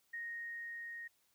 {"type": "tone with level ramp", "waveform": "sine", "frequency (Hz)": 1864.7, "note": "A#6", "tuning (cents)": 0, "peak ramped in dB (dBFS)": [-40, -44], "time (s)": [0.13, 1.08], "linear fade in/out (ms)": 10, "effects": ["white hiss -75 dBFS RMS until 1.34 s"]}